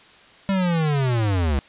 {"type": "linear sweep", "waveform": "square", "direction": "down", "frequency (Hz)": [198.2, 65.7], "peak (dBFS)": -19, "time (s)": [0.49, 1.59], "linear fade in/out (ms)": 0, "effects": ["white hiss -49 dBFS RMS until 1.68 s", "resampled to 8000 Hz"]}